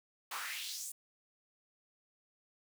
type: noise with high-pass filter sweep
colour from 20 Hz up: pink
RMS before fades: -42 dBFS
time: 0.31-0.92 s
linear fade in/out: 5 ms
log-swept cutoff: 930 to 9100 Hz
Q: 2.8
effects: none